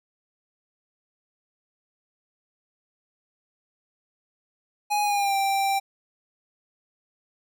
square tone with pitch glide, 830.6 to 785.3 Hz, G#5 to G5, 0 to +3 cents, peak -22 dBFS, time 4.9-5.8 s, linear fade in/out 20 ms, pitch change -97 cents, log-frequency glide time 5.03-5.35 s, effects none

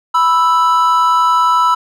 triangle tone pair together, 987.8 / 1318.6 Hz, B5 / E6, 0 / 0 cents, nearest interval perfect fourth, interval 500 cents, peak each -10 dBFS, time 0.14-1.75 s, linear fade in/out 10 ms, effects none

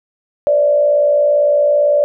sine tone with frequency modulation, 585 Hz, D5, 7 cents flat, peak -9 dBFS, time 0.47-2.04 s, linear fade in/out 0 ms, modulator 57.8 Hz, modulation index 0.58, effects none

